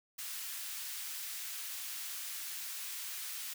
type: high-pass noise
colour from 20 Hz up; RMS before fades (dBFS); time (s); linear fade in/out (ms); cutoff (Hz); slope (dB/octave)
white; -42; 0.18-3.54; 10; 1500; 12
effects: none